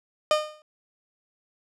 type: tone with exponential decay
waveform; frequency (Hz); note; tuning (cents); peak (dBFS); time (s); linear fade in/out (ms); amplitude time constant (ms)
30% pulse; 610; D#5; -34; -13; 0.31-0.62; 1; 66
effects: low-pass 7000 Hz 12 dB/octave